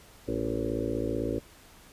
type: harmonic tone with a mistuned harmonic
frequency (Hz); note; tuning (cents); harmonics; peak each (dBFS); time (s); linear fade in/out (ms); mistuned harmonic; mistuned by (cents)
55.8; A1; +25; 1 / 2 / 4 / 5 / 6 / 7 / 8 / 9 / 10; -39 / -37 / -39 / -34 / -35 / -36 / -37 / -37 / -39; 0.27-1.4; 20; 9; -47
effects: pink hiss -54 dBFS RMS until 1.92 s + resampled to 32000 Hz